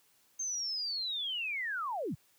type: linear sweep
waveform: sine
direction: down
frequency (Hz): 6390 to 100.3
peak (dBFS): -33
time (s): 0.39-2.15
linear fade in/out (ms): 10
effects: white hiss -68 dBFS RMS until 2.38 s + high-pass 60 Hz 12 dB/octave